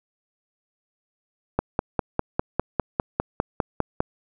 click train, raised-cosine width 1 ms, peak -6 dBFS, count 13, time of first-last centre 1.59-4.004 s, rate 4.97 Hz, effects none

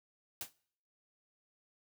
white noise with exponential decay, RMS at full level -36 dBFS, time 0.41-0.53 s, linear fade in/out 2 ms, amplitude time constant 24 ms, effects noise-tail reverb RT60 0.6 s tail -23 dB re dry

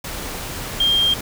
sine tone in noise, 3200 Hz, G7, 35 cents sharp, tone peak -14 dBFS, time 0.8-1.14 s, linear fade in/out 5 ms, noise pink, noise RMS -29 dBFS, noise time 0.04-1.21 s, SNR +12 dB, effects none

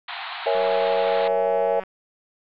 pink band-pass noise, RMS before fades -33 dBFS, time 0.08-1.28 s, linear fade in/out 5 ms, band 690 to 4200 Hz, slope 96 dB/octave
sine chord, A# half-diminished seventh, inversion none, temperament equal, 466.2 / 554.4 / 659.3 / 830.6 Hz, A#4 / C#5 / E5 / G#5, 0 / 0 / 0 / 0 cents, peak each -24 / -23 / -24 / -26 dBFS, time 0.46-1.8 s, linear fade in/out 5 ms
click train, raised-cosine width 0.5 ms, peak -23 dBFS, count 244, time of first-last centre 0.55-1.836 s, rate 189 Hz
effects none

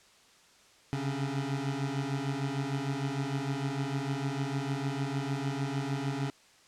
25% pulse beating tone pair, 134.9 / 141.5 Hz, C#3 / C#3, -47 / +36 cents, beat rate 6.6 Hz, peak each -30 dBFS, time 0.93-6.3 s, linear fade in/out 0 ms, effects white hiss -60 dBFS RMS until 6.67 s + low-pass 7000 Hz 12 dB/octave

